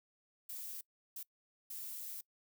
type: noise bursts at uneven times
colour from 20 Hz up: violet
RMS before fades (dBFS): -45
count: 3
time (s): 0.49-0.81 / 1.16-1.23 / 1.7-2.21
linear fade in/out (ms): 5
effects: noise-tail reverb RT60 0.1 s tail -23 dB re dry